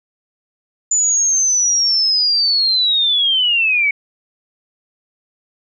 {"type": "linear sweep", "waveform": "sine", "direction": "down", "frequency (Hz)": [7040, 2214], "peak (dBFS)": -12, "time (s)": [0.91, 3.91], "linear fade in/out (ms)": 5, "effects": []}